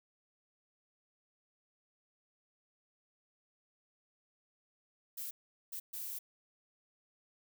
violet noise bursts at uneven times, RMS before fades -42 dBFS, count 3, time 5.17-5.31 / 5.72-5.8 / 5.93-6.19 s, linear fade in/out 10 ms, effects none

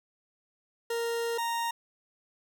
40% pulse tone pair in turn, 465.3 / 930.1 Hz, A#4 / A#5, -3 / -4 cents, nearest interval octave, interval 1199 cents, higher second, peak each -28 dBFS, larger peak neither, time 0.9-1.38 / 1.38-1.71 s, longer first, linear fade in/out 5 ms, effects none

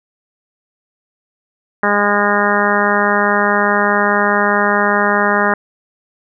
harmonic tone, 204.8 Hz, G#3, 24 cents flat, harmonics 1 / 2 / 3 / 4 / 5 / 6 / 7 / 8 / 9, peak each -20 / -20 / -20 / -20 / -20 / -20 / -20 / -20 / -20 dBFS, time 1.83-5.54 s, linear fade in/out 2 ms, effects none

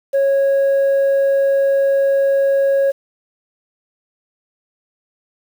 sine tone, 550 Hz, C#5, 14 cents flat, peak -9 dBFS, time 0.13-2.92 s, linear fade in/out 20 ms, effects tanh soft clip ceiling -11 dBFS + 7-bit

